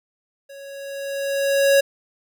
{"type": "tone with level ramp", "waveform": "square", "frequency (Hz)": 554.4, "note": "C#5", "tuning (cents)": 0, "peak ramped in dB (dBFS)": [-39, -12], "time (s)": [0.49, 1.81], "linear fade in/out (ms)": 10, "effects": []}